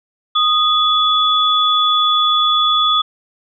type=tone pair together; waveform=sine; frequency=1244.5 / 3428 Hz; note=D#6 / A7; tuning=0 / -46 cents; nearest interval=octave + tritone; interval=1754 cents; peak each=-14 dBFS; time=0.35-3.02 s; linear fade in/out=10 ms; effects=none